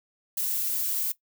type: noise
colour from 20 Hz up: violet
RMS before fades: -28 dBFS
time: 0.37-1.12 s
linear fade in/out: 5 ms
effects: noise-tail reverb RT60 0.1 s tail -17 dB re dry